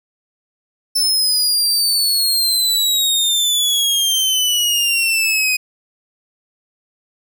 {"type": "exponential sweep", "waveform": "sawtooth", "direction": "down", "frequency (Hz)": [5310, 2492], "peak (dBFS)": -11, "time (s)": [0.95, 5.57], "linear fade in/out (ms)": 10, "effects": []}